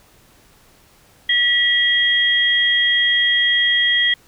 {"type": "tone pair together", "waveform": "sine", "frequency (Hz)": [1941, 3259], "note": ["B6", "G#7"], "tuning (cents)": [-31, -33], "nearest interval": "major sixth", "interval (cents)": 898, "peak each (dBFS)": -16, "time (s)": [1.29, 4.14], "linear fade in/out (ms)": 5, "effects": ["pink hiss -52 dBFS RMS until 4.27 s"]}